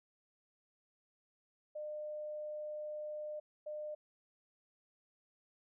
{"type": "tone bursts at uneven times", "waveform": "sine", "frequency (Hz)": 604, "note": "D5", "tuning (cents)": 48, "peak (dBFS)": -40, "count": 2, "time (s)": [[1.75, 3.4], [3.66, 3.95]], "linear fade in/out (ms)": 10, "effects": []}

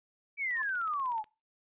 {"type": "exponential sweep", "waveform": "sine", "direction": "down", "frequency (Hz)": [2327, 830.6], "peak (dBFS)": -30, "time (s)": [0.37, 1.24], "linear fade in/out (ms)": 50}
{"type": "click train", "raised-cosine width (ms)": 0.2, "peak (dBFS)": -35, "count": 13, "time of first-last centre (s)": [0.51, 1.242], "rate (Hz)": 16.4}
{"type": "tone with exponential growth", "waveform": "sine", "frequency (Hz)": 1045, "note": "C6", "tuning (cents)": -2, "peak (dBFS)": -33, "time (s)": [0.51, 0.62], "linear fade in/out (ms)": 5, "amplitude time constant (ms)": 22}
{"effects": ["noise-tail reverb RT60 0.3 s tail -24 dB re dry", "resampled to 8000 Hz"]}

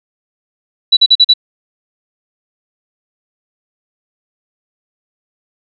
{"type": "tone bursts", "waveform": "sine", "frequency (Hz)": 3941, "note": "B7", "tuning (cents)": -4, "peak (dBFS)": -3, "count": 5, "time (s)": [0.92, 1.338], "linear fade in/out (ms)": 10, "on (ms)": 50, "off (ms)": 42, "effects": []}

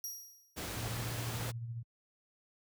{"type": "tone with exponential decay", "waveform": "25% pulse", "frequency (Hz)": 5690, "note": "F8", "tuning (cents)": 31, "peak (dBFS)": -32, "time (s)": [0.04, 0.64], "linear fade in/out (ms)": 1, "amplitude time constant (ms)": 130}
{"type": "noise", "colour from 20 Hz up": "pink", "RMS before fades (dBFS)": -40, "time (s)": [0.56, 1.52], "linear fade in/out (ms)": 20}
{"type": "tone with tremolo", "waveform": "sine", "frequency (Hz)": 116.54, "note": "A#2", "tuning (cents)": 0, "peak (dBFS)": -36, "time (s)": [0.76, 1.83], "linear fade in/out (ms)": 10, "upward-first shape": "sine", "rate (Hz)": 14, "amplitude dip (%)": 45}
{"effects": ["high-pass 60 Hz 12 dB/octave"]}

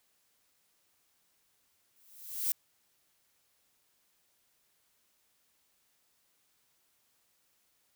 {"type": "noise with exponential growth", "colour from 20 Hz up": "violet", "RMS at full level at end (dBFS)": -28, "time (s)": [1.96, 2.52], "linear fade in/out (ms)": 2, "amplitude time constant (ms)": 120, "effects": ["white hiss -73 dBFS RMS until 7.95 s"]}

